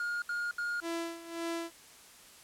triangle tone bursts, 1423 Hz, F6, 32 cents sharp, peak -30 dBFS, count 3, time 0-0.802 s, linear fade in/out 2 ms, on 220 ms, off 71 ms
sawtooth tone with tremolo, 334.8 Hz, E4, 27 cents sharp, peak -29 dBFS, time 0.81-1.71 s, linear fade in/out 50 ms, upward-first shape sine, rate 1.8 Hz, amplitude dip 80%
effects white hiss -55 dBFS RMS until 2.43 s + low-pass 11000 Hz 12 dB/octave

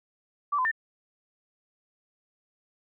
sine tone with pitch steps, 1159 / 1020 / 1797 Hz, D6 / C6 / A6, -23 / -44 / +36 cents, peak -23 dBFS, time 0.52-0.715 s, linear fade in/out 10 ms, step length 65 ms, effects none

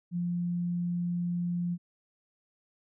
sine tone, 174.61 Hz, F3, in tune, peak -28 dBFS, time 0.11-1.78 s, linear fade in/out 50 ms, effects none

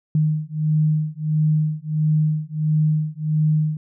sine beating tone pair, 153.4 / 154.9 Hz, D#3 / D#3, -24 / -7 cents, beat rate 1.5 Hz, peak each -20 dBFS, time 0.15-3.77 s, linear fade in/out 2 ms, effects none

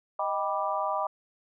harmonic tone with a mistuned harmonic, 196.4 Hz, G3, 4 cents sharp, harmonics 3 / 4 / 5 / 6, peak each -32 / -32 / -32 / -32 dBFS, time 0.19-1.07 s, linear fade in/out 5 ms, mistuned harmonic 3, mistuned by +98 cents, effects none

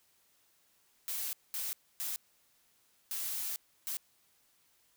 blue noise bursts at uneven times, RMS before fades -37 dBFS, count 5, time 1.08-1.33 / 1.54-1.73 / 2-2.16 / 3.11-3.56 / 3.87-3.97 s, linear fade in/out 0 ms, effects white hiss -70 dBFS RMS until 4.96 s

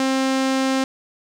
sawtooth tone with low-pass filter, 265.2 Hz, C4, 23 cents sharp, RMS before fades -20 dBFS, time 0-0.84 s, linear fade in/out 2 ms, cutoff 7200 Hz, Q 0.97, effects 9-bit

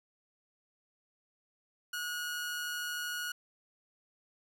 sawtooth tone with amplitude modulation, 1450 Hz, F#6, 35 cents flat, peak -30 dBFS, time 1.93-3.32 s, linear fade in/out 5 ms, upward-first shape sine, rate 153 Hz, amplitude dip 35%, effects none

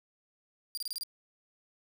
sawtooth tone bursts, 4788 Hz, D8, 33 cents sharp, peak -31 dBFS, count 6, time 0.75-1.034 s, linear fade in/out 0 ms, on 24 ms, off 28 ms, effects none

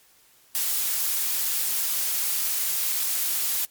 blue noise, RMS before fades -25 dBFS, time 0.55-3.65 s, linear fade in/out 0 ms, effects white hiss -58 dBFS RMS until 3.7 s + MP3 96 kbps

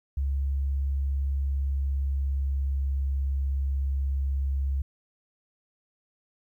sine tone with pitch glide, 68.8 to 68.25 Hz, C#2 to C#2, -12 to -26 cents, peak -24 dBFS, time 0.17-4.82 s, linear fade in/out 5 ms, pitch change -14 cents, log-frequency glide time 1.33-3.02 s, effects 11-bit

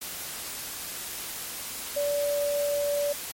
sine tone in noise, 578 Hz, D5, 28 cents flat, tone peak -24 dBFS, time 1.96-3.13 s, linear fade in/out 10 ms, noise white, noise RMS -36 dBFS, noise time 0.01-3.32 s, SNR +9 dB, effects MP3 64 kbps

